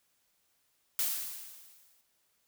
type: noise with exponential decay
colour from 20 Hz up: blue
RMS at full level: -29 dBFS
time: 0.99-2.01 s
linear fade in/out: 0 ms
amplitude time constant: 220 ms
effects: white hiss -74 dBFS RMS until 2.47 s